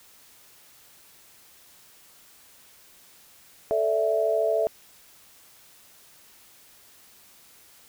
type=chord; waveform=sine; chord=A suspended fourth; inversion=none; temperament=just; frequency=440 / 586.7 / 660 Hz; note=A4 / D5 / E5; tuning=0 / -2 / +2 cents; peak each=-26 / -28 / -23 dBFS; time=3.71-4.67 s; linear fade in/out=0 ms; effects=white hiss -54 dBFS RMS until 7.88 s